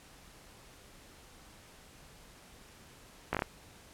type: slowing click train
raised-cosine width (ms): 0.5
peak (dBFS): -15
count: 5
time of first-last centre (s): 3.33-3.421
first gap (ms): 17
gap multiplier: 1.2
effects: pink hiss -56 dBFS RMS until 3.93 s + low-pass 12000 Hz 12 dB/octave